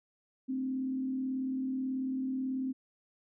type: tone with frequency modulation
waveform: sine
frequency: 261.6 Hz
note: C4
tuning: in tune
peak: -31 dBFS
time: 0.48-2.73 s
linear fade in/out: 20 ms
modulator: 38.3 Hz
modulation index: 0.36
effects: none